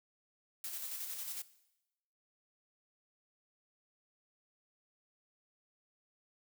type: noise with tremolo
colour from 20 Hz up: blue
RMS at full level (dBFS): -41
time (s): 0.64-1.42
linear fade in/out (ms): 2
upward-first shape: square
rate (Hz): 11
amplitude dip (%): 35
effects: noise-tail reverb RT60 0.9 s tail -17 dB re dry